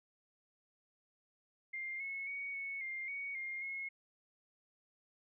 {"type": "tone with pitch steps", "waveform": "sine", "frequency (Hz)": [2108, 2190, 2237, 2210, 2110, 2235, 2121, 2168], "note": ["C7", "C#7", "C#7", "C#7", "C7", "C#7", "C7", "C#7"], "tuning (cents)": [12, -22, 15, -6, 14, 14, 23, -39], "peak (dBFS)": -39, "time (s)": [1.73, 3.89], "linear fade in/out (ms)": 10, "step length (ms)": 270, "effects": []}